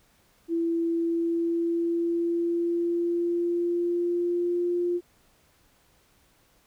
sine tone with pitch glide, 334.2 to 350.6 Hz, E4 to F4, +24 to +7 cents, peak -23 dBFS, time 0.48-5.01 s, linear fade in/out 50 ms, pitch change +83 cents, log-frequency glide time 0.89-4.7 s, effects pink hiss -63 dBFS RMS until 6.66 s

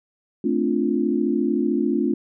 sine chord, D minor seventh, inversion second, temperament equal with one note detuned, 220 / 260.1 / 293.7 / 349.2 Hz, A3 / C4 / D4 / F4, 0 / -10 / 0 / 0 cents, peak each -24 dBFS, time 0.44-2.14 s, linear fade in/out 5 ms, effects none

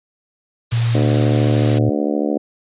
white high-pass noise, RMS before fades -26 dBFS, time 0.71-1.79 s, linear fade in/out 10 ms, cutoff 230 Hz, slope 12 dB/octave
sine tone with pitch glide, 116.54 to 114.94 Hz, A#2 to A#2, 0 to -24 cents, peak -14 dBFS, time 0.72-1.9 s, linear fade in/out 10 ms, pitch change -24 cents, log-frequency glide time 1.41-1.6 s
harmonic tone, 73.42 Hz, D2, in tune, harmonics 3 / 4 / 5 / 6 / 7 / 8 / 9 / 10, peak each -23 / -20 / -25 / -27 / -25 / -27 / -32 / -33 dBFS, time 0.94-2.38 s, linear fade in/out 10 ms
effects resampled to 8000 Hz

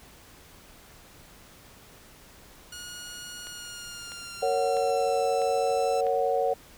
10% pulse tone with pitch glide, 1442 to 1330 Hz, F#6 to E6, -45 to +15 cents, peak -30 dBFS, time 2.72-6.01 s, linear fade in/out 5 ms, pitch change -140 cents, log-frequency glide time 3.47-5.27 s
click train, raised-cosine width 0.3 ms, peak -27 dBFS, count 5, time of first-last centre 3.47-6.067 s, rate 1.54 Hz
sine chord, F# major, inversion first, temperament just, 462.5 / 555 / 740 Hz, A#4 / C#5 / F#5, -14 / +2 / 0 cents, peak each -27 dBFS, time 4.42-6.54 s, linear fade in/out 10 ms
effects pink hiss -52 dBFS RMS until 6.77 s

